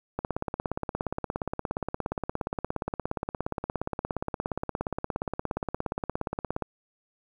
click train, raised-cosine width 1 ms, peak -15 dBFS, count 111, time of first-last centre 0.19-6.623 s, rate 17.1 Hz, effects 9-bit

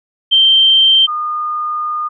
sine tone pair in turn, 3136 / 1221 Hz, G7 / D#6, 0 / -33 cents, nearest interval octave + major third, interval 1633 cents, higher first, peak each -6 / -16 dBFS, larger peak first, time 0.31-1.07 / 1.07-2.09 s, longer second, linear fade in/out 20 ms, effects none

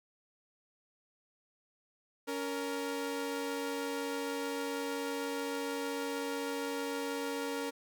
sawtooth tone pair together, 281 / 466.2 Hz, C#4 / A#4, +24 / 0 cents, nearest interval major sixth, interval 876 cents, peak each -34 / -33 dBFS, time 2.27-7.71 s, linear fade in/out 20 ms, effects none

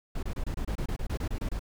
brown noise bursts, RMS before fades -31 dBFS, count 14, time 0.15-1.594 s, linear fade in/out 5 ms, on 79 ms, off 26 ms, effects none

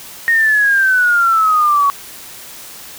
sine exponential sweep, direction down, 1864.7 to 1116 Hz, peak -9 dBFS, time 0.28-1.9 s, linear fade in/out 0 ms, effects white hiss -34 dBFS RMS until 2.98 s

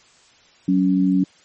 sine tone pair together, 186.6 / 279.6 Hz, F#3 / C#4, +15 / +15 cents, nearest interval perfect fifth, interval 700 cents, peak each -17 dBFS, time 0.68-1.24 s, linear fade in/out 5 ms, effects white hiss -53 dBFS RMS until 1.44 s + MP3 32 kbps

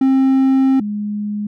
triangle / sine tone pair in turn, 266 / 207.9 Hz, C4 / G#3, +29 / +2 cents, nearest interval major third, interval 427 cents, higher first, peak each -8 / -19 dBFS, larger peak first, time 0.01-0.8 / 0.8-1.47 s, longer first, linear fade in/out 5 ms, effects none

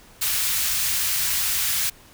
white band-stop noise, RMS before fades -23 dBFS, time 0.21-1.9 s, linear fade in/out 10 ms, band 100 to 1500 Hz, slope 12 dB/octave, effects pink hiss -50 dBFS RMS until 2.13 s

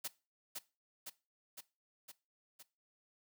white noise with echo, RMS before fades -40 dBFS, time 0.04-0.08 s, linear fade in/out 10 ms, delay 510 ms, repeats 5, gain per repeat -3 dB, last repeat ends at 2.63 s, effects noise-tail reverb RT60 0.3 s tail -19 dB re dry + high-pass 150 Hz 12 dB/octave

